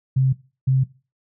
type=tone pair in turn; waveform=sine; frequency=132 / 132 Hz; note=C3 / C3; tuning=+16 / +16 cents; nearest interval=unison; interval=0 cents; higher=neither; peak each=-14 dBFS; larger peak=neither; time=0.16-0.33 / 0.67-0.84 s; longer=neither; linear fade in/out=10 ms; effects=noise-tail reverb RT60 0.3 s tail -18 dB re dry

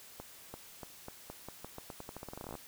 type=accelerating click train; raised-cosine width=1 ms; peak=-29 dBFS; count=24; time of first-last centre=0.2-2.553 s; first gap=340 ms; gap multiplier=0.86; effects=white hiss -54 dBFS RMS until 2.67 s

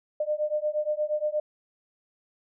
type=beating tone pair; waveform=sine; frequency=600 / 608.5 Hz; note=D5 / D#5; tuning=+37 / -39 cents; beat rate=8.5 Hz; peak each=-28 dBFS; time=0.2-1.4 s; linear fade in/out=5 ms; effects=none

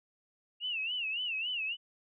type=tone with vibrato; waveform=sine; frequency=2773 Hz; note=F7; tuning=13 cents flat; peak=-32 dBFS; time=0.6-1.77 s; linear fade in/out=50 ms; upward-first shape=sine; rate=3.6 Hz; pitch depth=150 cents each way; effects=none

